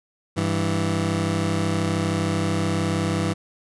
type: tone pair together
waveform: 20% pulse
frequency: 98.94 / 164.81 Hz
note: G2 / E3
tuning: +17 / 0 cents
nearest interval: major sixth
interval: 883 cents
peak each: -19 dBFS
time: 0.36-3.34 s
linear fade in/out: 20 ms
effects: resampled to 24000 Hz